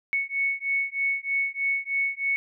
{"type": "beating tone pair", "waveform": "sine", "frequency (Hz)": [2212, 2215.2], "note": ["C#7", "C#7"], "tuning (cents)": [-4, -2], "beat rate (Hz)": 3.2, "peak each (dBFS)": -27, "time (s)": [0.13, 2.36], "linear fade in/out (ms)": 0, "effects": []}